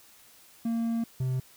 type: tone pair in turn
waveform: triangle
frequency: 230 / 129.08 Hz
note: A#3 / C3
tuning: -23 / -23 cents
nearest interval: minor seventh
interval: 1000 cents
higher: first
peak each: -24 dBFS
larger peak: neither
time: 0.65-1.04 / 1.2-1.4 s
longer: first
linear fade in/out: 5 ms
effects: white hiss -56 dBFS RMS until 1.56 s